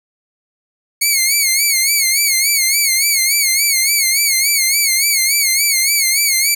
10% pulse tone with vibrato, 2200 Hz, C#7, 14 cents flat, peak -3 dBFS, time 1.01-6.55 s, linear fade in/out 10 ms, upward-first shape sine, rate 3.5 Hz, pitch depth 100 cents each way, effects none

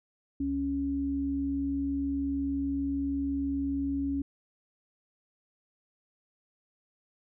sine tone pair together, 69.3 / 277.2 Hz, C#2 / C#4, 0 / 0 cents, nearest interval 2 octaves, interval 2400 cents, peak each -37 / -28 dBFS, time 0.4-4.22 s, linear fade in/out 5 ms, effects none

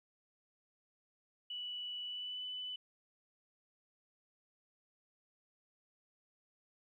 sine tone with pitch glide, 2955 to 2996 Hz, F#7 to F#7, -3 to +21 cents, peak -40 dBFS, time 1.5-2.76 s, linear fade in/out 5 ms, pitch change +24 cents, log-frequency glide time 2.04-2.43 s, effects 13-bit

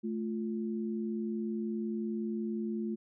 sine tone pair together, 218.6 / 349.2 Hz, A3 / F4, -11 / 0 cents, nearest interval minor sixth, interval 811 cents, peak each -33 / -38 dBFS, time 0.03-2.96 s, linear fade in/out 20 ms, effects none

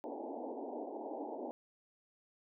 pink band-pass noise, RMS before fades -43 dBFS, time 0.04-1.51 s, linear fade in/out 0 ms, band 240 to 900 Hz, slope 96 dB/octave, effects none

